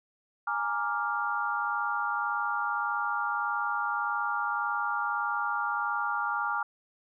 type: chord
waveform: sine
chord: Bb dominant seventh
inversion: third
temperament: equal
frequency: 830.6 / 932.3 / 1174.7 / 1396.9 Hz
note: Ab5 / Bb5 / D6 / F6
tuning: 0 / 0 / 0 / 0 cents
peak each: -34 / -35 / -33 / -31 dBFS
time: 0.47-6.63 s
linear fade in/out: 5 ms
effects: none